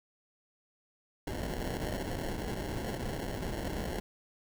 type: noise with sample-and-hold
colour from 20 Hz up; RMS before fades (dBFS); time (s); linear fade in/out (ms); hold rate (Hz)
pink; -36; 1.27-4; 2; 1225
effects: none